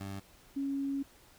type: tone pair in turn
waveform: 20% pulse / sine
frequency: 98 / 276.2 Hz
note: G2 / C#4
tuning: 0 / -6 cents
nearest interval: octave + tritone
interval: 1794 cents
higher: second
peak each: -34 / -31 dBFS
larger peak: second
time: 0-0.2 / 0.56-1.03 s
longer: second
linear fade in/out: 10 ms
effects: pink hiss -60 dBFS RMS until 1.38 s